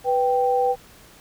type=tone pair together; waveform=sine; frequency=493.9 / 783.2 Hz; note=B4 / G5; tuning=0 / -2 cents; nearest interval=minor sixth; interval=798 cents; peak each=-20 dBFS; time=0.04-0.76 s; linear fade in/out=50 ms; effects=pink hiss -49 dBFS RMS until 1.2 s